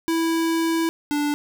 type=tone pair in turn; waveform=square; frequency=328.8 / 292.9 Hz; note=E4 / D4; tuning=-4 / -5 cents; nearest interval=major second; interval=201 cents; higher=first; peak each=-20 / -21 dBFS; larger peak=first; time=0.08-0.89 / 1.11-1.34 s; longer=first; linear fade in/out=0 ms; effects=none